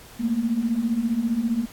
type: beating tone pair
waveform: sine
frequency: 220 / 235 Hz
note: A3 / A#3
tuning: 0 / +14 cents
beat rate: 15 Hz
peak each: -26 / -22 dBFS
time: 0.19-1.66 s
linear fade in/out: 20 ms
effects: pink hiss -46 dBFS RMS until 1.72 s + AAC 64 kbps